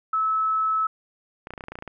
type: tone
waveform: sine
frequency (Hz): 1300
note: E6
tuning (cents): -24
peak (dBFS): -20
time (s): 0.13-0.87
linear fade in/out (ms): 5
type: clicks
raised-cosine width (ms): 0.5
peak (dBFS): -21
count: 12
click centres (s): 1.471 / 1.506 / 1.537 / 1.578 / 1.608 / 1.639 / 1.684 / 1.72 / 1.755 / 1.788 / 1.824 / 1.877
effects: none